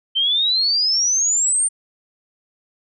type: exponential sweep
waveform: sine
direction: up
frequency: 3078 to 9030 Hz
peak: -15 dBFS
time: 0.15-1.69 s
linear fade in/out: 20 ms
effects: none